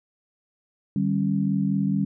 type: tone cluster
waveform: sine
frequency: 150.3 / 195 / 271.8 Hz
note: D3 / G3 / C#4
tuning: +40 / -9 / -34 cents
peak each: -27 / -22 / -28 dBFS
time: 0.96-2.05 s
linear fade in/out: 2 ms
effects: none